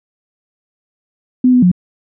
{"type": "tone with pitch steps", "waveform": "sine", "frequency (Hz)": [252.5, 248.9, 179.5], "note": ["B3", "B3", "F3"], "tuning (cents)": [39, 14, 48], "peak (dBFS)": -6, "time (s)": [1.44, 1.716], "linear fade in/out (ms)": 5, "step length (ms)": 92, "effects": []}